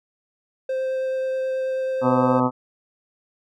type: tone with vibrato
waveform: triangle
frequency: 523.3 Hz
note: C5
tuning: in tune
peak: -20 dBFS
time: 0.69-2.4 s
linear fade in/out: 5 ms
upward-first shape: triangle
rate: 9.3 Hz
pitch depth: 8 cents each way
type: harmonic tone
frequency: 126.4 Hz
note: B2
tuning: 41 cents sharp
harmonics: 1 / 2 / 3 / 4 / 5 / 6 / 7 / 8 / 9 / 10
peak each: -27 / -20 / -33 / -25 / -30 / -31 / -25 / -29 / -29 / -28 dBFS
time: 2.01-2.51 s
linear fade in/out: 50 ms
effects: none